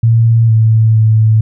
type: tone with pitch steps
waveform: sine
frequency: 114.6 / 111.1 / 109.9 Hz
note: A#2 / A2 / A2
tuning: -29 / +17 / -2 cents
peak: -5 dBFS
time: 0.03-1.41 s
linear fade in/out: 5 ms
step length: 460 ms
effects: none